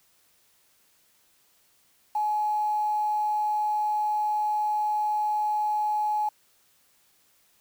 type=tone with quantisation; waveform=sine; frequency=846 Hz; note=G#5; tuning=32 cents sharp; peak=-23 dBFS; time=2.15-6.29 s; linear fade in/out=5 ms; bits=8; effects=white hiss -64 dBFS RMS until 7.6 s